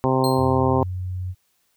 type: harmonic tone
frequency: 130.81 Hz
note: C3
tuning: in tune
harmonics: 1 / 2 / 3 / 4 / 5 / 6 / 7 / 8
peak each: -23 / -23 / -23 / -25 / -30 / -27 / -26 / -28 dBFS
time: 0.04-0.83 s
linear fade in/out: 0 ms
type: tone with exponential decay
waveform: sawtooth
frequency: 4181 Hz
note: C8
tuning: 2 cents flat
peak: -22 dBFS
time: 0.24-0.59 s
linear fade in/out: 1 ms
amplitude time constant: 74 ms
type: tone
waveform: sine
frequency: 91.7 Hz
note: F#2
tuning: 15 cents flat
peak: -25 dBFS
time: 0.36-1.35 s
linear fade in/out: 50 ms
effects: white hiss -67 dBFS RMS until 1.76 s